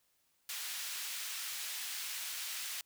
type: high-pass noise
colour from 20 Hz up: pink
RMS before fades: -41 dBFS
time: 0.49-2.81 s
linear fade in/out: 2 ms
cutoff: 2300 Hz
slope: 12 dB/octave
effects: white hiss -75 dBFS RMS until 2.85 s